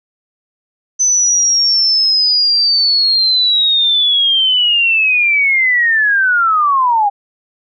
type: linear sweep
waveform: sine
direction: down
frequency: 6090 to 790 Hz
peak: -9 dBFS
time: 0.99-7.1 s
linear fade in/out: 20 ms
effects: none